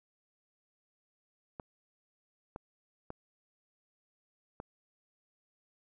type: clicks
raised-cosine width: 1 ms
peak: -27 dBFS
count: 4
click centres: 1.598 / 2.561 / 3.104 / 4.601 s
effects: none